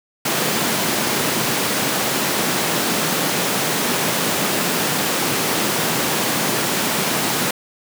pink high-pass noise, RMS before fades -20 dBFS, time 0.25-7.51 s, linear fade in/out 5 ms, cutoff 150 Hz, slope 24 dB/octave, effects none

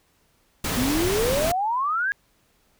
pink noise, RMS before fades -26 dBFS, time 0.64-1.52 s, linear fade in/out 5 ms
sine exponential sweep, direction up, 237.2 to 1677 Hz, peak -21 dBFS, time 0.77-2.12 s, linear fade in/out 0 ms
effects pink hiss -64 dBFS RMS until 2.79 s

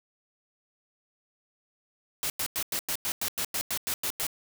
white noise bursts, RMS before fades -30 dBFS, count 13, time 2.23-4.267 s, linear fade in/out 0 ms, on 69 ms, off 95 ms, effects none

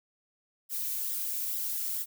violet noise with flanger, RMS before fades -33 dBFS, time 0.69-2.06 s, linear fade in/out 50 ms, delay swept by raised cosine 0.55 to 3.05 ms, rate 2.3 Hz, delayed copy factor +0.65, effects none

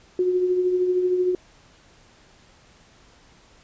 sine tone with tremolo, 363.6 Hz, F#4, 30 cents flat, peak -16 dBFS, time 0.19-1.35 s, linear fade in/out 2 ms, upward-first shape triangle, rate 13 Hz, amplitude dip 50%, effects pink hiss -54 dBFS RMS until 3.63 s + resampled to 16000 Hz

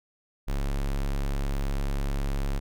square tone, 34.65 Hz, C#1, in tune, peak -26 dBFS, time 0.47-2.6 s, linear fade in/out 20 ms, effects none

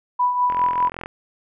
sine tone with tremolo, 987.8 Hz, B5, in tune, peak -14 dBFS, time 0.19-0.89 s, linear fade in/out 10 ms, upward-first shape triangle, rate 5 Hz, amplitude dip 60%
click train, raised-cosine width 0.5 ms, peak -16 dBFS, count 25, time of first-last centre 0.5-1.059 s, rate 42.9 Hz
effects none

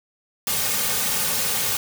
white noise with comb filter, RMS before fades -23 dBFS, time 0.47-1.77 s, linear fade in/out 2 ms, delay 3 ms, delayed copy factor -0.65, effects none

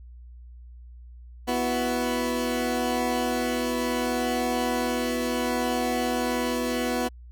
20% pulse chord, B suspended fourth, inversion none, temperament equal, 246.9 / 329.6 / 370 Hz, B3 / E4 / F#4, 0 / 0 / 0 cents, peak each -21 / -27 / -27 dBFS, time 1.47-7.09 s, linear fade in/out 20 ms, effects added 60 Hz sine -42 dBFS peak until 7.31 s

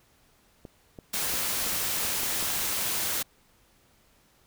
clicks, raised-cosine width 2 ms, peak -28 dBFS, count 8, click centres 0.652 / 0.988 / 1.338 / 1.666 / 1.731 / 2.05 / 2.232 / 2.427 s
white noise, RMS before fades -29 dBFS, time 1.13-3.23 s, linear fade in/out 10 ms
effects pink hiss -63 dBFS RMS until 4.46 s

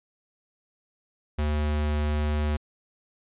square tone, 74.9 Hz, D2, 35 cents sharp, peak -24 dBFS, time 1.38-2.57 s, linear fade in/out 10 ms, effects resampled to 8000 Hz

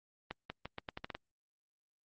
accelerating click train, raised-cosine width 0.3 ms, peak -23 dBFS, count 9, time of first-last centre 0.31-1.15 s, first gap 190 ms, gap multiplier 0.82, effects low-pass 4000 Hz 12 dB/octave + Opus 24 kbps

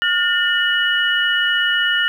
sine tone cluster, 1427 / 1804 / 2929 Hz, F6 / A6 / F#7, +37 / +43 / -18 cents, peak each -19 dBFS, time 0.02-2.08 s, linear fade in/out 0 ms, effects 8-bit

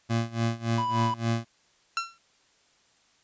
25% pulse tone with tremolo, 115.3 Hz, A#2, 19 cents flat, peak -19 dBFS, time 0.09-1.45 s, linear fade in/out 20 ms, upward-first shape sine, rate 3.5 Hz, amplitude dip 90%
triangle tone, 987.8 Hz, B5, in tune, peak -24 dBFS, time 0.78-1.14 s, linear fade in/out 2 ms
sawtooth tone with exponential decay, 1357 Hz, E6, 50 cents sharp, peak -19 dBFS, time 1.97-2.18 s, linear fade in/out 1 ms, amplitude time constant 44 ms
effects white hiss -64 dBFS RMS until 3.23 s + resampled to 16000 Hz

